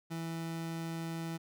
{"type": "tone", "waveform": "30% pulse", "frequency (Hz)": 164.81, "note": "E3", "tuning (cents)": 0, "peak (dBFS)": -34, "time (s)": [0.1, 1.38], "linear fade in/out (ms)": 20, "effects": []}